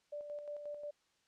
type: tone with tremolo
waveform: sine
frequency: 587.3 Hz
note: D5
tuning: in tune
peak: -40 dBFS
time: 0.12-0.91 s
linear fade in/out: 10 ms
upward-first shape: square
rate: 5.6 Hz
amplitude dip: 45%
effects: white hiss -75 dBFS RMS until 1.27 s + low-pass 6000 Hz 12 dB/octave